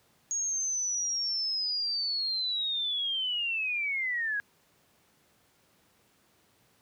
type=linear sweep; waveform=sine; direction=down; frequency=6645 to 1624 Hz; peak=-28 dBFS; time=0.31-4.4 s; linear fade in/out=0 ms; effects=pink hiss -66 dBFS RMS until 6.81 s + high-pass 100 Hz 12 dB/octave